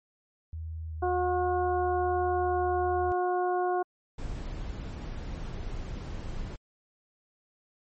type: tone with vibrato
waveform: sine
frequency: 79.7 Hz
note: D#2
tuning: 42 cents sharp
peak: -34 dBFS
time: 0.53-3.12 s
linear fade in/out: 0 ms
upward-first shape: square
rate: 1.3 Hz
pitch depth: 17 cents each way
type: harmonic tone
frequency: 361 Hz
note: F#4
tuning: 43 cents flat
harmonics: 1 / 2 / 3 / 4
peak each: -28 / -28 / -36 / -40 dBFS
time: 1.02-3.83 s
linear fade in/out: 10 ms
type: noise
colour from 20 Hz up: brown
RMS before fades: -36 dBFS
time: 4.18-6.56 s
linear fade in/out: 5 ms
effects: MP3 32 kbps